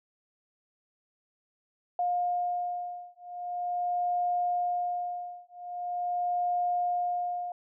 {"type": "beating tone pair", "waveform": "sine", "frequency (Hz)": [710, 710.43], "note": ["F5", "F5"], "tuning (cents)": [28, 29], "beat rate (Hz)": 0.43, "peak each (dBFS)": -31, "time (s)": [1.99, 7.52], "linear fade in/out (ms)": 2, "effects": []}